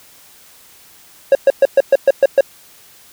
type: tone bursts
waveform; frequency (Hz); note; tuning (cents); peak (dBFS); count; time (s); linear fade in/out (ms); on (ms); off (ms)
triangle; 548; C#5; -20; -3; 8; 1.32-2.408; 2; 31; 120
effects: white hiss -45 dBFS RMS until 3.12 s